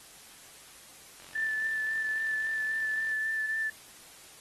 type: click train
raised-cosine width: 0.2 ms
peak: -33 dBFS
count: 87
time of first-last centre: 1.2-3.115 s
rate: 44.9 Hz
type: tone with vibrato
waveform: sine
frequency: 1760 Hz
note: A6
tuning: in tune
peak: -28 dBFS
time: 1.35-3.7 s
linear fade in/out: 5 ms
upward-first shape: sine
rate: 3.7 Hz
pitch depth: 16 cents each way
effects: white hiss -52 dBFS RMS until 4.4 s + AAC 32 kbps